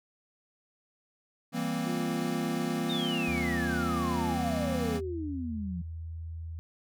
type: chord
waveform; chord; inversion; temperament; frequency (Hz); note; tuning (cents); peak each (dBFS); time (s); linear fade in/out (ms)
square; C dominant seventh; first; equal; 164.81 / 196 / 233.1 / 261.6; E3 / G3 / Bb3 / C4; 0 / 0 / 0 / 0; -36 / -39 / -34 / -36; 1.52-5.01; 50
type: tone with vibrato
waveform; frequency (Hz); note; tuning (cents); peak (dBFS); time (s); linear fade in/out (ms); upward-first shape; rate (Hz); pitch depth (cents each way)
sine; 349.2; F4; 0; -36; 1.84-4.38; 50; sine; 2.7; 16
type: exponential sweep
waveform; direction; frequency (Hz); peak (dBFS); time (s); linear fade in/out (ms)
sine; down; 3749 to 165.8; -33; 2.89-5.82; 10
type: tone with pitch glide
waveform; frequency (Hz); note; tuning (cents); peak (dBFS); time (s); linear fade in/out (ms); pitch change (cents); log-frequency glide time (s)
sine; 77.78 to 81.84; D#2 to E2; 0 to -12; -36; 3.28-6.59; 0; +88; 3.5-4.85
effects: none